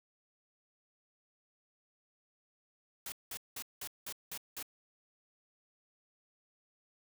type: noise bursts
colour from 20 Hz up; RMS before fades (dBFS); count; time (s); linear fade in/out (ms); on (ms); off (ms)
white; -42; 7; 3.06-4.627; 2; 61; 190
effects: none